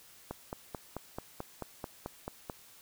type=click train; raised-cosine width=1 ms; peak=-23 dBFS; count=11; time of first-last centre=0.31-2.498 s; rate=4.57 Hz; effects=white hiss -57 dBFS RMS until 2.81 s